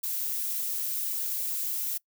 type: noise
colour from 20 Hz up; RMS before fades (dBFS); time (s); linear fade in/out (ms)
violet; -31; 0.03-1.98; 10
effects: noise-tail reverb RT60 0.1 s tail -23 dB re dry